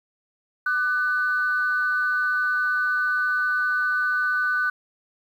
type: tone pair together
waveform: sine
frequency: 1193 / 1497.5 Hz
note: D6 / F#6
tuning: +27 / +20 cents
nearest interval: major third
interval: 393 cents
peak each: -27 / -20 dBFS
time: 0.66-4.7 s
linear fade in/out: 5 ms
effects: tanh soft clip ceiling -14 dBFS + 9-bit